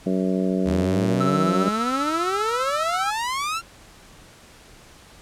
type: harmonic tone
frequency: 93.8 Hz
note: F#2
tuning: 24 cents sharp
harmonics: 2 / 3 / 4 / 5 / 6 / 7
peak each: -22 / -26 / -28 / -30 / -32 / -33 dBFS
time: 0.06-1.69 s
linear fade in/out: 5 ms
type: exponential sweep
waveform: sawtooth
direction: up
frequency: 73.1 to 1395 Hz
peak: -20 dBFS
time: 0.64-3.62 s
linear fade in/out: 50 ms
type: tone with tremolo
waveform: triangle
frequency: 1318.5 Hz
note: E6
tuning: in tune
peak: -19 dBFS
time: 1.2-3.11 s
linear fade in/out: 10 ms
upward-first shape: triangle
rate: 15 Hz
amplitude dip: 65%
effects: pink hiss -48 dBFS RMS until 5.21 s + low-pass 10000 Hz 12 dB/octave